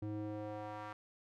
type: tone with band-pass filter sweep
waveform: square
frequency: 105.6 Hz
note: G#2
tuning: 29 cents sharp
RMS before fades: -43 dBFS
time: 0.02-0.93 s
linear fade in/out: 5 ms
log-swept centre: 240 to 1200 Hz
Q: 1.6
effects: none